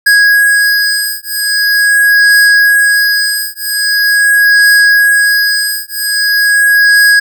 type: beating tone pair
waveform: square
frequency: 1654 / 1654.43 Hz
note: G#6 / G#6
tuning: -8 / -7 cents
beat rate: 0.43 Hz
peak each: -10 dBFS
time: 0.06-7.2 s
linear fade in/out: 10 ms
effects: none